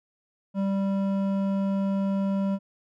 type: tone with hard clipping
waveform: triangle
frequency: 195.8 Hz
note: G3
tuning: 2 cents flat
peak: -25 dBFS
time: 0.54-2.59 s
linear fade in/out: 50 ms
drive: 14 dB
effects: none